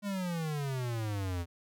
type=exponential sweep; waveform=square; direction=down; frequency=207.7 to 83.7 Hz; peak=-33 dBFS; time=0.02-1.46 s; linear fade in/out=50 ms; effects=none